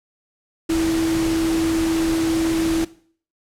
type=tone in noise; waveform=sine; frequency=326.5 Hz; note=E4; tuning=17 cents flat; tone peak=-17 dBFS; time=0.69-2.85 s; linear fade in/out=10 ms; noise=pink; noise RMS=-28 dBFS; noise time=0.69-2.85 s; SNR=+8 dB; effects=noise-tail reverb RT60 0.5 s tail -18 dB re dry + low-pass 11000 Hz 12 dB/octave